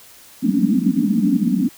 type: band-pass noise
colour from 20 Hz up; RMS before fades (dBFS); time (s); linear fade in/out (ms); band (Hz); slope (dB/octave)
pink; -17; 0.42-1.69; 10; 180 to 290; 96
effects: white hiss -45 dBFS RMS until 1.77 s